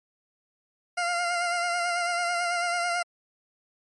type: tone with vibrato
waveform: 20% pulse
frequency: 698.5 Hz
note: F5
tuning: in tune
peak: -20 dBFS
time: 0.97-3.03 s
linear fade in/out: 10 ms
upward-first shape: sine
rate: 9.1 Hz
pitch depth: 32 cents each way
effects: MP3 48 kbps